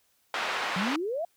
pink band-pass noise, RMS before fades -31 dBFS, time 0.34-0.96 s, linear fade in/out 2 ms, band 810 to 2800 Hz, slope 12 dB/octave
sine exponential sweep, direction up, 172.3 to 709 Hz, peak -28 dBFS, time 0.76-1.25 s, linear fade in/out 5 ms
effects white hiss -69 dBFS RMS until 1.36 s

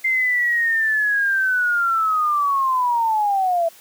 sine linear sweep, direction down, 2093 to 655 Hz, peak -16 dBFS, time 0.04-3.69 s, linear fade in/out 10 ms, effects white hiss -47 dBFS RMS until 3.8 s + high-pass 200 Hz 12 dB/octave

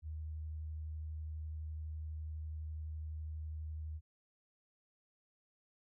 sine tone with vibrato, 77.78 Hz, D#2, in tune, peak -40 dBFS, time 0.02-4.01 s, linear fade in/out 50 ms, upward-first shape sine, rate 12 Hz, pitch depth 11 cents each way, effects none

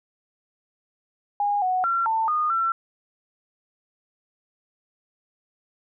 sine tone with pitch steps, 818 / 739 / 1365 / 892 / 1227 / 1347 Hz, G#5 / F#5 / F6 / A5 / D#6 / E6, -26 / -2 / -40 / +23 / -25 / +37 cents, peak -20 dBFS, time 1.4-2.72 s, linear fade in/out 2 ms, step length 220 ms, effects none

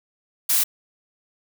blue noise, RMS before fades -19 dBFS, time 0.49-0.64 s, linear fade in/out 10 ms, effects none

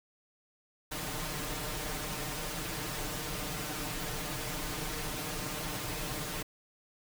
pink noise with comb filter, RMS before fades -37 dBFS, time 0.91-6.43 s, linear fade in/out 10 ms, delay 6.6 ms, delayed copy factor +0.95, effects none

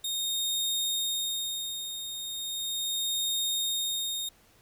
sawtooth tone with tremolo, 3697 Hz, A#7, 15 cents flat, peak -24 dBFS, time 0.04-4.29 s, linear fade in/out 5 ms, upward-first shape sine, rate 0.37 Hz, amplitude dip 60%, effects pink hiss -61 dBFS RMS until 4.61 s

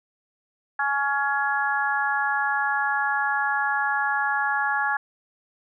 harmonic tone, 280 Hz, C#4, 18 cents sharp, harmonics 3 / 4 / 5 / 6, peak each -26 / -30 / -28 / -25 dBFS, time 0.79-4.97 s, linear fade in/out 5 ms, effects none

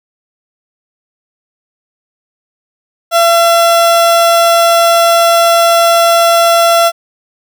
30% pulse tone, 677 Hz, E5, 46 cents sharp, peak -3 dBFS, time 3.11-6.92 s, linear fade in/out 50 ms, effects none

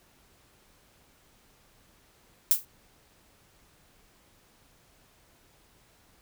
violet noise with exponential decay, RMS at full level -17 dBFS, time 2.51-2.65 s, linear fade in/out 0 ms, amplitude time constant 30 ms, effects pink hiss -62 dBFS RMS until 6.21 s

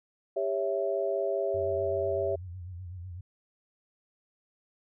sine chord, C# diminished, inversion second, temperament equal with one note detuned, 398.6 / 554.4 / 659.3 Hz, G4 / C#5 / E5, +29 / 0 / 0 cents, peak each -31 dBFS, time 0.36-2.36 s, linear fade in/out 10 ms
sine tone with vibrato, 89.7 Hz, F2, 47 cents sharp, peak -38 dBFS, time 1.54-3.21 s, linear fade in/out 5 ms, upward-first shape sine, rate 8 Hz, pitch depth 89 cents each way
effects none

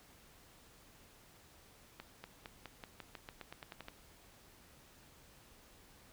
accelerating click train, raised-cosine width 0.3 ms, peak -30 dBFS, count 14, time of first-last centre 2-3.884 s, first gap 240 ms, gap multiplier 0.91, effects pink hiss -62 dBFS RMS until 6.12 s

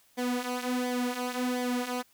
sawtooth tone with flanger, 248.4 Hz, B3, 10 cents sharp, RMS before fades -31 dBFS, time 0.17-2.03 s, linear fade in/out 20 ms, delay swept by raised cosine 0.73 to 4.63 ms, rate 1.4 Hz, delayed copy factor -0.7, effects white hiss -64 dBFS RMS until 2.13 s

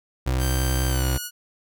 30% pulse tone, 64.5 Hz, C2, 24 cents flat, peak -18 dBFS, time 0.26-1.18 s, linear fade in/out 10 ms
5% pulse tone with pitch glide, 1568 to 1454.6 Hz, G6 to F#6, 0 to -30 cents, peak -19 dBFS, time 0.38-1.31 s, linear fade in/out 50 ms, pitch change -130 cents, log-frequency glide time 0.88-1.05 s
effects none

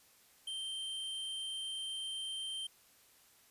square tone, 3136 Hz, G7, in tune, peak -39 dBFS, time 0.47-2.67 s, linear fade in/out 5 ms, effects white hiss -65 dBFS RMS until 3.5 s + resampled to 32000 Hz

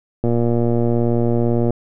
click train, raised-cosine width 2 ms, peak -6 dBFS, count 174, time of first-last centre 0.24-1.706 s, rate 118 Hz, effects none

